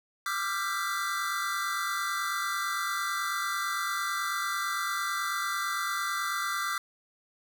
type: tone cluster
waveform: square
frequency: 1181 / 1349 / 1398 / 1573 / 1984 Hz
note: D6 / E6 / F6 / G6 / B6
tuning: +9 / +40 / +1 / +6 / +7 cents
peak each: -34 / -37 / -38 / -37 / -38 dBFS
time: 0.26-6.78 s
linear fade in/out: 2 ms
effects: none